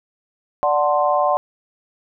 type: chord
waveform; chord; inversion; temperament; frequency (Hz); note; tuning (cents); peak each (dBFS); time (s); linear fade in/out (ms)
sine; D dominant seventh; none; equal with one note detuned; 587.3 / 740 / 883.6 / 1046.5; D5 / F#5 / A5 / C6; 0 / 0 / +7 / 0; -19 / -19 / -25 / -20; 0.63-1.37; 0
effects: none